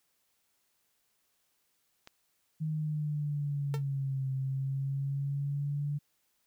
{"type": "click", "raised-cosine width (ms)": 0.2, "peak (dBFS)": -30, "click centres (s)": 2.074}
{"type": "exponential two-way sweep", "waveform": "sine", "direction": "down then up", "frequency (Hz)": [156.9, 132.7, 145.9], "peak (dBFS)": -30, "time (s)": [2.6, 5.99], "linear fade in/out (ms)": 20, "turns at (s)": 4.31}
{"type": "tone with exponential decay", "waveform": "sawtooth", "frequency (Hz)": 450, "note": "A4", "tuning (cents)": 39, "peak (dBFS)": -30, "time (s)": [3.74, 3.83], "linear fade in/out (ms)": 0, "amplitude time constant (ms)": 18}
{"effects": ["white hiss -75 dBFS RMS until 6.46 s"]}